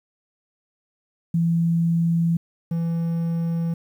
sine / triangle tone pair in turn, 167.6 / 166.96 Hz, E3 / E3, +29 / +22 cents, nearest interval unison, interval 7 cents, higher first, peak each -17 / -19 dBFS, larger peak first, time 1.34-2.37 / 2.71-3.74 s, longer neither, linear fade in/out 5 ms, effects 9-bit

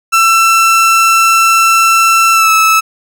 30% pulse tone with pitch glide, 1338 to 1305.2 Hz, E6 to E6, +25 to -18 cents, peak -3 dBFS, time 0.12-2.81 s, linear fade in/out 20 ms, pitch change -43 cents, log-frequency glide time 2.33-2.5 s, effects none

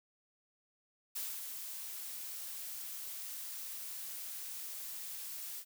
blue noise with ADSR envelope, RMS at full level -39 dBFS, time 1.15-5.65 s, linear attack 12 ms, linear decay 240 ms, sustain -5 dB, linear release 62 ms, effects none

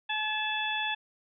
harmonic tone with a mistuned harmonic, 858 Hz, A5, 44 cents flat, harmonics 1 / 2 / 3 / 4, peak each -34 / -34 / -34 / -34 dBFS, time 0.09-0.95 s, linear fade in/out 10 ms, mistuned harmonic 3, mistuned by +38 cents, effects none

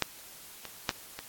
clicks, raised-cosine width 0.2 ms, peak -7 / -22 / -9 / -20 dBFS, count 4, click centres 0.023 / 0.653 / 0.892 / 1.19 s, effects white hiss -49 dBFS RMS until 1.28 s + AAC 64 kbps

